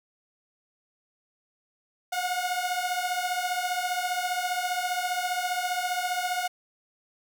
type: beating tone pair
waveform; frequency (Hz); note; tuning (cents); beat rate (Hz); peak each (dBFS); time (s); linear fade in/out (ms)
sawtooth; 716 / 731; F5 / F#5; +43 / -21; 15; -26; 2.12-6.48; 10
effects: none